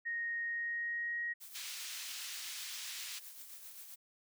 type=tone with pitch glide; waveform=sine; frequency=1864.7 to 1887.5 Hz; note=A#6 to A#6; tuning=0 to +21 cents; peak=-35 dBFS; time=0.05-1.34 s; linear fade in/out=20 ms; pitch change=+21 cents; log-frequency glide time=0.44-1.23 s
type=noise with tremolo; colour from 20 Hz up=blue; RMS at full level=-49 dBFS; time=1.4-3.96 s; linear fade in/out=20 ms; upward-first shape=triangle; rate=7.6 Hz; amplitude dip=50%
type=band-pass noise; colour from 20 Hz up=white; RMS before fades=-45 dBFS; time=1.54-3.2 s; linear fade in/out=20 ms; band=2200 to 6200 Hz; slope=12 dB/octave
effects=none